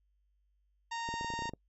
harmonic tone, 926 Hz, A#5, 12 cents flat, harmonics 1 / 2 / 3 / 4 / 5 / 6 / 7 / 8, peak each -37 / -43 / -47 / -49 / -51 / -53 / -54 / -55 dBFS, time 0.91-1.5 s, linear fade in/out 10 ms
clicks, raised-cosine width 2 ms, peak -29 dBFS, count 11, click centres 1.089 / 1.14 / 1.211 / 1.246 / 1.303 / 1.338 / 1.391 / 1.422 / 1.456 / 1.493 / 1.536 s
effects noise-tail reverb RT60 0.1 s tail -26 dB re dry + added 50 Hz sine -70 dBFS peak until 1.68 s

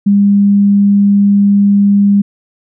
sine tone, 201.4 Hz, G3, 47 cents sharp, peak -5 dBFS, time 0.06-2.22 s, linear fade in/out 10 ms, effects none

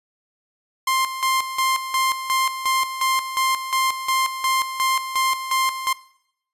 sawtooth tone with tremolo, 1052 Hz, C6, 9 cents sharp, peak -14 dBFS, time 0.87-5.93 s, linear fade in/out 5 ms, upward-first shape square, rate 2.8 Hz, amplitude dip 70%, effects noise-tail reverb RT60 0.7 s tail -19 dB re dry + resampled to 32000 Hz

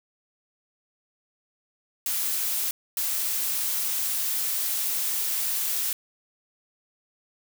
blue noise bursts at uneven times, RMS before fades -27 dBFS, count 2, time 2.06-2.71 / 2.97-5.93 s, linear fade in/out 2 ms, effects none

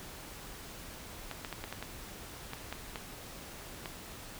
clicks, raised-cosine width 0.3 ms, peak -22 dBFS, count 10, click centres 1.313 / 1.448 / 1.527 / 1.64 / 1.726 / 1.826 / 2.534 / 2.726 / 2.958 / 3.858 s, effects pink hiss -47 dBFS RMS until 4.39 s

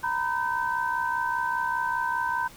sine tone cluster, 932 / 997 / 1539 Hz, A#5 / B5 / G6, -1 / +16 / -32 cents, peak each -29 dBFS, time 0.03-2.48 s, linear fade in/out 10 ms, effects pink hiss -49 dBFS RMS until 2.56 s

